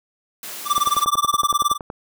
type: high-pass noise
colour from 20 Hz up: white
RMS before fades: -33 dBFS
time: 0.43-1.04 s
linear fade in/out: 2 ms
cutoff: 170 Hz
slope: 48 dB/octave
type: tone with tremolo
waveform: square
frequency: 1174.7 Hz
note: D6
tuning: in tune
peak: -14 dBFS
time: 0.65-1.78 s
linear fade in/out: 50 ms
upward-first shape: sine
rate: 19 Hz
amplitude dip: 100%
type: click train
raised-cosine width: 1 ms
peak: -16 dBFS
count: 13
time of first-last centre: 0.78-1.901 s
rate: 10.7 Hz
effects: none